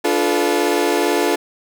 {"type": "chord", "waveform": "30% pulse", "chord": "B half-diminished seventh", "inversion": "first", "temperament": "equal with one note detuned", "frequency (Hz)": [293.7, 349.2, 431.7, 493.9], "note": ["D4", "F4", "A4", "B4"], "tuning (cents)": [0, 0, -33, 0], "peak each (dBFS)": [-19, -17, -17, -22], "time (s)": [0.04, 1.36], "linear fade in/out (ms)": 10, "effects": []}